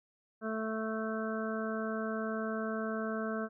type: harmonic tone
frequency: 220.2 Hz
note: A3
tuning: 2 cents sharp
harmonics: 1 / 2 / 3 / 5 / 6 / 7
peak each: -36 / -39 / -40 / -45 / -43 / -43 dBFS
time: 0.41-3.49 s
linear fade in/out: 50 ms
effects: none